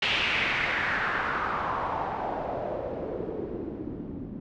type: noise with low-pass filter sweep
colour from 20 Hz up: white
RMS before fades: -30 dBFS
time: 0.02-4.4 s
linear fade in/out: 5 ms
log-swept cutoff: 3000 to 220 Hz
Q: 3
effects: low-pass 5000 Hz 12 dB/octave